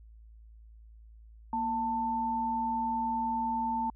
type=tone pair together; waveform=sine; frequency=235.7 / 890 Hz; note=A#3 / A5; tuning=+19 / +20 cents; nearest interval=octave + major seventh; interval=2301 cents; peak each=-35 / -29 dBFS; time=1.53-3.9 s; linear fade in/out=2 ms; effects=added 55 Hz sine -50 dBFS peak until 3.95 s